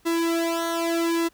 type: tone with flanger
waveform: sawtooth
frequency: 334 Hz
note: E4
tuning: 23 cents sharp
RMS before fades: -24 dBFS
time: 0.05-1.29 s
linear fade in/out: 20 ms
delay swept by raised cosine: 1.3 to 2.6 ms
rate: 0.81 Hz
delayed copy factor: -0.95
effects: pink hiss -60 dBFS RMS until 1.33 s